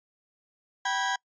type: tone cluster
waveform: 35% pulse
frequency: 773 / 978 / 1635 Hz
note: G5 / B5 / G#6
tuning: -24 / -17 / -28 cents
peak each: -29 dBFS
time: 0.85-1.16 s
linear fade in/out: 5 ms
effects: noise-tail reverb RT60 0.1 s tail -26 dB re dry + resampled to 16000 Hz